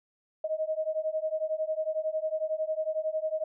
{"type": "beating tone pair", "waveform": "sine", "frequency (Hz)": [622.3, 633.3], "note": ["D#5", "D#5"], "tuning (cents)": [0, 30], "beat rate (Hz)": 11, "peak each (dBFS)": -31, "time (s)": [0.44, 3.44], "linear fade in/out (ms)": 5, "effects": []}